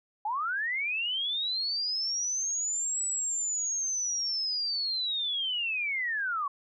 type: linear two-way sweep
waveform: sine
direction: up then down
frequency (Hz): 807 to 7902 to 1093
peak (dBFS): -28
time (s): 0.25-6.48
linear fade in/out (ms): 5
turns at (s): 3.05
effects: none